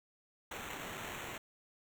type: noise with sample-and-hold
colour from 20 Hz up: white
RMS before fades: -44 dBFS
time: 0.51-1.38 s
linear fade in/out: 5 ms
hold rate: 4900 Hz
effects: none